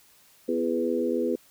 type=harmonic tone with a mistuned harmonic; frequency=82.7 Hz; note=E2; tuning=6 cents sharp; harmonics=3 / 4 / 5 / 6; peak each=-29 / -29 / -29 / -29 dBFS; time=0.48-1.36 s; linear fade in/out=10 ms; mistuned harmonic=4; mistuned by=+24 cents; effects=white hiss -58 dBFS RMS until 1.5 s